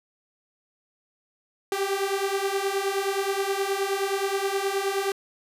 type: beating tone pair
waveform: sawtooth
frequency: 387.5 / 397 Hz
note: G4 / G4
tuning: -20 / +22 cents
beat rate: 9.5 Hz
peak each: -24 / -23 dBFS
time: 1.72-5.12 s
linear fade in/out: 2 ms
effects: resampled to 32000 Hz